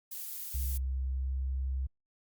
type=noise; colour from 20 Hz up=violet; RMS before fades=-40 dBFS; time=0.11-0.78 s; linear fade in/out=10 ms
type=tone with pitch glide; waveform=sine; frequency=65.41 to 65.86 Hz; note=C2 to C2; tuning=0 to +12 cents; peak=-30 dBFS; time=0.54-1.87 s; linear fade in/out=10 ms; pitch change=+12 cents; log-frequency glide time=1.17-1.3 s
effects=Opus 48 kbps